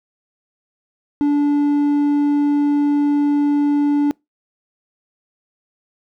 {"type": "tone with hard clipping", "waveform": "sine", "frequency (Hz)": 289.9, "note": "D4", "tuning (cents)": -22, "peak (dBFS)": -14, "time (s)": [1.21, 4.11], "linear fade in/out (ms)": 0, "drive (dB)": 3, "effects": ["noise-tail reverb RT60 0.2 s tail -26 dB re dry"]}